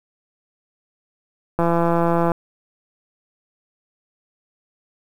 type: click train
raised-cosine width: 1 ms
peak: -6 dBFS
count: 124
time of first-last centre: 1.59-2.318 s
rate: 169 Hz
effects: 7-bit